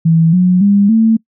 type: tone with pitch steps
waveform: sine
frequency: 163.6 / 181.53 / 201.4 / 223.5 Hz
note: E3 / F#3 / G3 / A3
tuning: -13 / -33 / +47 / +27 cents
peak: -6 dBFS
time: 0.05-1.17 s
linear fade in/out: 10 ms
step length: 280 ms
effects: noise-tail reverb RT60 0.1 s tail -24 dB re dry